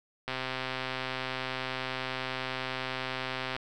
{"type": "click train", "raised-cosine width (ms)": 0.3, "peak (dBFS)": -17, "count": 428, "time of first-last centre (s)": [0.28, 3.565], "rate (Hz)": 130, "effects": []}